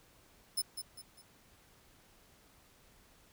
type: tone with echo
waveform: 15% pulse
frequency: 5230 Hz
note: E8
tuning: 15 cents flat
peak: -25 dBFS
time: 0.57-0.62 s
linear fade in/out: 10 ms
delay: 200 ms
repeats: 3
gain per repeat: -8 dB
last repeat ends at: 1.22 s
effects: pink hiss -64 dBFS RMS until 3.32 s